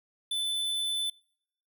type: tone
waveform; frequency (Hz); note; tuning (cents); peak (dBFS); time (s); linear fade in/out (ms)
square; 3511; A7; -4; -29; 0.31-1.1; 5
effects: noise-tail reverb RT60 0.7 s tail -26 dB re dry